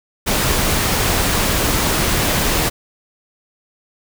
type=noise; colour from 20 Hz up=pink; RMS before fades=-17 dBFS; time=0.26-2.7 s; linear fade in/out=20 ms; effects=none